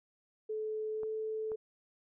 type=tone with pitch glide; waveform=sine; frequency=432.8 to 436.8 Hz; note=A4 to A4; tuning=-29 to -13 cents; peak=-34 dBFS; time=0.49-1.56 s; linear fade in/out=10 ms; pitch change=+16 cents; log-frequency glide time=0.92-1.06 s
type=clicks; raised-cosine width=1 ms; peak=-35 dBFS; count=2; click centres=1.033 / 1.518 s
effects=none